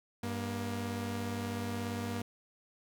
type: tone pair together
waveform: sawtooth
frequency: 98 / 236.6 Hz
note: G2 / A#3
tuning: 0 / +26 cents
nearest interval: octave + minor third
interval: 1526 cents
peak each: -34 / -33 dBFS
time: 0.23-2.22 s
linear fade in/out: 5 ms
effects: none